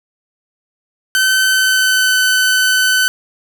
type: tone with pitch glide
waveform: sawtooth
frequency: 1531 to 1513.4 Hz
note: G6 to F#6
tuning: -41 to +39 cents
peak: -7 dBFS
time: 1.15-3.08 s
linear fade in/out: 0 ms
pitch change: -20 cents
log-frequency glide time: 1.45-2.17 s
effects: none